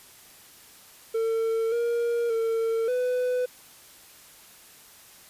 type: tone with pitch steps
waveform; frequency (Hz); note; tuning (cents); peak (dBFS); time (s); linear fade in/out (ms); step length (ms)
triangle; 451 / 470.9 / 452.9 / 499.5; A4 / A#4 / A#4 / B4; +43 / +18 / -50 / +20; -21; 1.14-3.46; 10; 580
effects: white hiss -51 dBFS RMS until 5.29 s + resampled to 32000 Hz